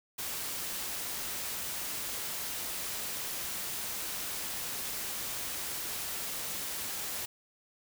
white noise, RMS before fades -37 dBFS, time 0.18-7.26 s, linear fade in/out 10 ms, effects none

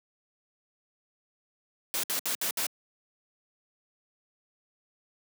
white noise bursts, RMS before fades -30 dBFS, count 5, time 1.94-2.666 s, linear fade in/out 0 ms, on 94 ms, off 64 ms, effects high-pass 200 Hz 12 dB/octave

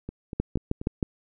two click trains, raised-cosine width 3 ms, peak -21 / -11 dBFS, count 4 / 5, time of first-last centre 0.09-0.815 / 0.4-1.028 s, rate 4.14 / 6.37 Hz, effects none

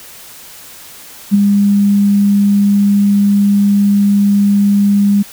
sine tone with ADSR envelope, 202 Hz, G#3, 48 cents flat, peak -3 dBFS, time 1.31-5.23 s, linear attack 33 ms, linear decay 15 ms, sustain -4 dB, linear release 15 ms, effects white hiss -35 dBFS RMS until 5.32 s

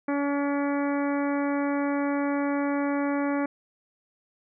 harmonic tone, 284.1 Hz, C#4, 43 cents sharp, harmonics 1 / 2 / 3 / 4 / 5 / 6 / 7 / 8, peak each -25 / -31 / -35 / -37 / -39 / -41 / -42 / -43 dBFS, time 0.08-3.46 s, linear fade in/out 5 ms, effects none

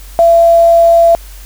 sine tone with quantisation, 674 Hz, E5, 38 cents sharp, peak -3 dBFS, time 0.19-1.15 s, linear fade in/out 0 ms, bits 5, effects added 47 Hz sine -29 dBFS peak until 1.45 s + white hiss -38 dBFS RMS until 1.45 s

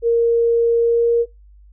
sine tone with pitch glide, 465.9 to 468.9 Hz, A#4 to A#4, -1 to +10 cents, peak -12 dBFS, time 0.02-1.26 s, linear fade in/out 50 ms, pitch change +11 cents, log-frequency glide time 0.8-1.12 s, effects noise-tail reverb RT60 0.2 s tail -24 dB re dry + added 50 Hz sine -43 dBFS peak until 1.72 s

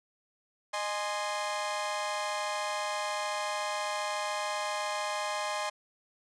sawtooth chord, Ab major, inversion second, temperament equal with one note detuned, 614.4 / 830.6 / 1046.5 Hz, Eb5 / Ab5 / C6, -22 / 0 / 0 cents, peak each -32 dBFS, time 0.73-5.7 s, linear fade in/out 10 ms, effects resampled to 22050 Hz

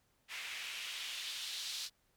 white noise with band-pass filter sweep, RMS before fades -43 dBFS, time 0.28-1.9 s, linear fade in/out 50 ms, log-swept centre 2200 to 4300 Hz, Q 2.1, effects pink hiss -75 dBFS RMS until 2.16 s

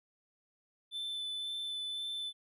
triangle tone with vibrato, 3520 Hz, A7, in tune, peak -35 dBFS, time 0.91-2.33 s, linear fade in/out 50 ms, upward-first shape sine, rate 1.9 Hz, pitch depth 10 cents each way, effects none

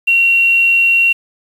sine tone with quantisation, 2741 Hz, F7, 33 cents flat, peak -8 dBFS, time 0.07-1.13 s, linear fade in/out 10 ms, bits 6, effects none

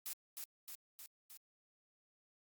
blue noise with echo, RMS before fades -43 dBFS, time 0.06-0.13 s, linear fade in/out 0 ms, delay 310 ms, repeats 4, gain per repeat -3 dB, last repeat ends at 1.37 s, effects Opus 48 kbps

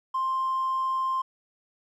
triangle tone, 1051 Hz, C6, 7 cents sharp, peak -21 dBFS, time 0.14-1.22 s, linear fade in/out 10 ms, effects tanh soft clip ceiling -21 dBFS

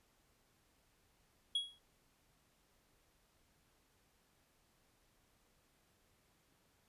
triangle tone with exponential decay, 3322 Hz, G#7, in tune, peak -29 dBFS, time 1.55-1.79 s, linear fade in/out 5 ms, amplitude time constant 51 ms, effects pink hiss -74 dBFS RMS until 6.88 s + resampled to 32000 Hz

